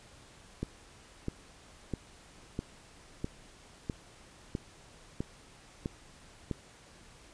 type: click train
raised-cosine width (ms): 3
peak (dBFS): -20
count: 10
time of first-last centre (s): 0.63-6.512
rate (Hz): 1.53
effects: pink hiss -56 dBFS RMS until 7.33 s + resampled to 22050 Hz